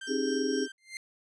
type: tone with tremolo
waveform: 30% pulse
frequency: 1568 Hz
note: G6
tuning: in tune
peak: -35 dBFS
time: 0.01-0.72 s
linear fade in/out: 5 ms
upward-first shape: sine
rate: 3.9 Hz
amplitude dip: 45%
type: tone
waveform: sine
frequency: 5588 Hz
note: F8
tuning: in tune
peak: -38 dBFS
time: 0.07-0.66 s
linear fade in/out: 5 ms
type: chord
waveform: sine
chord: Ab major seventh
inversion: first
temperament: equal with one note detuned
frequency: 268.1 / 311.1 / 392 / 415.3 Hz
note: C4 / Eb4 / G4 / Ab4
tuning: +42 / 0 / 0 / 0 cents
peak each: -31 / -35 / -34 / -31 dBFS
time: 0.07-0.68 s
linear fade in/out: 50 ms
type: tone with exponential growth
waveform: sawtooth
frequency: 2093 Hz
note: C7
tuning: in tune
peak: -30 dBFS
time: 0.78-0.97 s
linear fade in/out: 1 ms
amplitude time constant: 40 ms
effects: resampled to 24000 Hz